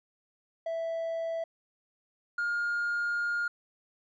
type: tone pair in turn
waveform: triangle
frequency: 659.3 / 1416.9 Hz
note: E5 / F6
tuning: 0 / +25 cents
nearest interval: octave + minor second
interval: 1325 cents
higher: second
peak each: -28 / -25 dBFS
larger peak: second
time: 0.66-1.44 / 2.38-3.48 s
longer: second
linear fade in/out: 5 ms
effects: tanh soft clip ceiling -23 dBFS + resampled to 16000 Hz